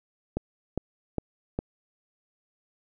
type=click train; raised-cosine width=2 ms; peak=-14 dBFS; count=4; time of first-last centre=0.37-1.59 s; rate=2.46 Hz; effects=none

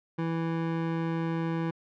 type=tone; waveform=25% pulse; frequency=164.81 Hz; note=E3; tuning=in tune; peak=-24 dBFS; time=0.18-1.71 s; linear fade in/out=10 ms; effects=low-pass 2000 Hz 12 dB/octave

